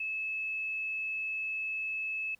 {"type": "tone", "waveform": "sine", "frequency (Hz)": 2600, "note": "E7", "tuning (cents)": -24, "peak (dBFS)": -32, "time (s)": [0, 2.35], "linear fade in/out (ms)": 5, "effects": ["pink hiss -68 dBFS RMS until 2.39 s"]}